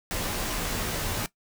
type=noise with comb filter; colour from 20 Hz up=pink; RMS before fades=-30 dBFS; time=0.11-1.26 s; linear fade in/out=0 ms; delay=15 ms; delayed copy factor=-0.6; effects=noise-tail reverb RT60 0.1 s tail -17 dB re dry